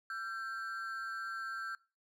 triangle ring-modulated tone, 1461 Hz, F#6, 22 cents flat, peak -33 dBFS, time 0.1-1.75 s, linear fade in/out 2 ms, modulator 110 Hz, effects noise-tail reverb RT60 0.3 s tail -21 dB re dry

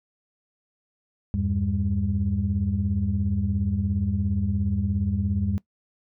sine tone cluster, 82.5 / 99.6 / 200.4 Hz, E2 / G2 / G3, +2 / +28 / +38 cents, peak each -26 dBFS, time 1.34-5.58 s, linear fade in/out 0 ms, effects noise-tail reverb RT60 0.1 s tail -20 dB re dry + tanh soft clip ceiling -13 dBFS

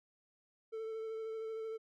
triangle tone with vibrato, 443.8 Hz, A4, 15 cents sharp, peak -37 dBFS, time 0.72-1.78 s, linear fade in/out 20 ms, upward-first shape sine, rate 13 Hz, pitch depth 17 cents each way, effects none

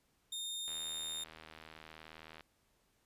sawtooth tone, 3657 Hz, A#7, 34 cents flat, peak -36 dBFS, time 0.32-1.24 s, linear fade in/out 5 ms
click train, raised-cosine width 0.3 ms, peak -35 dBFS, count 138, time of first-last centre 0.68-2.408 s, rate 79.3 Hz
effects pink hiss -75 dBFS RMS until 3.05 s + resampled to 32000 Hz

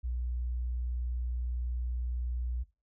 sine tone, 60.8 Hz, B1, 26 cents flat, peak -31 dBFS, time 0.03-2.64 s, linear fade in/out 20 ms, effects noise-tail reverb RT60 0.3 s tail -19 dB re dry

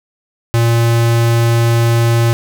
square tone, 116.54 Hz, A#2, in tune, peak -10 dBFS, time 0.54-2.33 s, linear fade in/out 0 ms, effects none

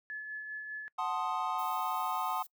sine tone with tremolo, 1718 Hz, A6, 42 cents flat, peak -36 dBFS, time 0.1-0.88 s, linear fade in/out 0 ms, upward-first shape sine, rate 5 Hz, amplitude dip 35%
triangle chord, F# diminished seventh, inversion none, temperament equal, 740 / 880 / 1046.5 / 1244.5 Hz, F#5 / A5 / C6 / Eb6, 0 / 0 / 0 / 0 cents, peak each -35 dBFS, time 0.98-2.43 s, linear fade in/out 10 ms
violet noise, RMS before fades -49 dBFS, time 1.58-2.47 s, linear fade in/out 10 ms
effects noise-tail reverb RT60 0.1 s tail -24 dB re dry

